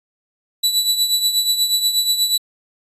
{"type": "tone with tremolo", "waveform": "sawtooth", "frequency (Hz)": 3951, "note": "B7", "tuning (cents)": 0, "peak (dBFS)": -9, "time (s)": [0.63, 2.38], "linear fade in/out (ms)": 10, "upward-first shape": "triangle", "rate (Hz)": 8.3, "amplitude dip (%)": 70, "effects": ["resampled to 32000 Hz"]}